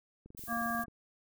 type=click train; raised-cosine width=3 ms; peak=-39 dBFS; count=15; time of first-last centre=0.26-0.882 s; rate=22.5 Hz
type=noise; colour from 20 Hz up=violet; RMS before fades=-46 dBFS; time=0.37-0.84 s; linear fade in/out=5 ms
type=harmonic tone; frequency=233.1 Hz; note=A#3; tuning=in tune; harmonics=1 / 3 / 5 / 7; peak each=-37 / -37 / -37 / -37 dBFS; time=0.47-0.86 s; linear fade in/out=50 ms
effects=none